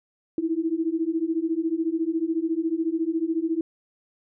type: beating tone pair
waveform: sine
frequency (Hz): 318.3 / 332.3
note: D#4 / E4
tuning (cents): +39 / +14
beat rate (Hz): 14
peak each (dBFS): -26 / -25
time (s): 0.38-3.61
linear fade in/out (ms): 2
effects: none